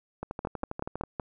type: two click trains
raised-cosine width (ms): 1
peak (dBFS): -20 / -17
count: 11 / 5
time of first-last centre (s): 0.23-1.036 / 0.45-1.198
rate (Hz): 12.4 / 5.35
effects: none